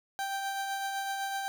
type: tone with tremolo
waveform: 30% pulse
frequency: 784 Hz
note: G5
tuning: in tune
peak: -28 dBFS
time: 0.19-1.48 s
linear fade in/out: 0 ms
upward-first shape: triangle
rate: 7.9 Hz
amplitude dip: 35%
effects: none